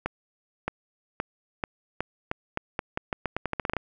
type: accelerating click train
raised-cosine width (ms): 0.5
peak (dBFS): -12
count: 19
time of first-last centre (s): 0.06-3.767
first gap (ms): 620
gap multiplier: 0.84
effects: none